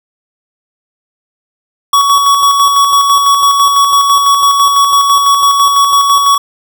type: tone with tremolo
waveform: square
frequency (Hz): 1124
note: C#6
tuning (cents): +24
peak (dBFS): -5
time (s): 1.93-6.38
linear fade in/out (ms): 5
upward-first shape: square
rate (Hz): 6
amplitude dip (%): 35
effects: none